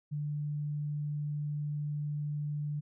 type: tone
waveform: sine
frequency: 147.8 Hz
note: D3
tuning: 11 cents sharp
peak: -32 dBFS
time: 0.11-2.81 s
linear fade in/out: 20 ms
effects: none